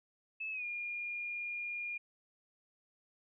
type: tone with pitch glide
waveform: sine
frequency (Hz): 2608 to 2419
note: E7 to D#7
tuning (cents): -19 to -49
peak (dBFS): -37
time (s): 0.4-1.98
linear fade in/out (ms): 10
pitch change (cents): -130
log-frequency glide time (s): 0.51-0.65
effects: none